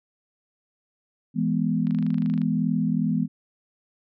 sine chord, E major, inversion none, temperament equal, 164.81 / 207.7 / 246.9 Hz, E3 / G#3 / B3, 0 / 0 / 0 cents, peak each -25 dBFS, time 1.34-3.28 s, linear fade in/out 50 ms
click train, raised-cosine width 0.3 ms, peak -28 dBFS, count 15, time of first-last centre 1.87-2.417 s, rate 25.6 Hz
effects none

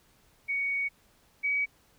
sine tone pair in turn, 2236 / 2269 Hz, C#7 / C#7, +14 / +40 cents, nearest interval unison, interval 26 cents, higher second, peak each -27 / -25 dBFS, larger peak second, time 0.48-0.89 / 1.43-1.66 s, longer first, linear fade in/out 20 ms, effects pink hiss -64 dBFS RMS until 1.98 s

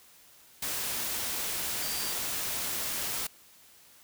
sine tone in noise, 4702 Hz, D8, 1 cent sharp, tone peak -39 dBFS, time 1.82-2.13 s, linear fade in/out 5 ms, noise white, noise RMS -33 dBFS, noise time 0.62-3.27 s, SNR -9 dB, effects white hiss -57 dBFS RMS until 4.03 s

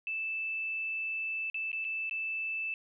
sine tone with dropouts, 2637 Hz, E7, in tune, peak -32 dBFS, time 0.07-2.74 s, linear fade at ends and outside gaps 1 ms, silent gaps 1.5-1.544 / 1.717-1.729 / 1.844-1.849 / 2.096-2.11 s, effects none

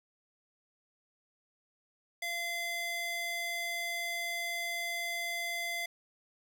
square tone with high-pass filter, 686 Hz, F5, 31 cents flat, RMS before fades -36 dBFS, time 2.22-5.86 s, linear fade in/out 5 ms, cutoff 1500 Hz, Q 2.2, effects none

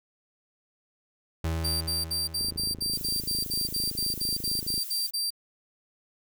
35% pulse tone with exponential decay, 81.3 Hz, E2, 23 cents flat, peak -24 dBFS, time 1.44-3.79 s, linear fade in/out 5 ms, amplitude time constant 510 ms
sawtooth tone bursts, 4699 Hz, D8, in tune, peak -24 dBFS, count 16, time 1.64-5.305 s, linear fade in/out 10 ms, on 170 ms, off 63 ms
click train, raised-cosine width 3 ms, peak -26 dBFS, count 64, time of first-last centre 2.41-4.778 s, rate 26.6 Hz
violet noise, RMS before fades -38 dBFS, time 2.92-5.11 s, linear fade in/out 10 ms
effects none

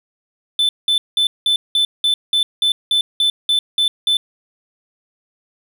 triangle tone bursts, 3520 Hz, A7, in tune, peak -11 dBFS, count 13, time 0.59-4.17 s, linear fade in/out 2 ms, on 100 ms, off 190 ms, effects none

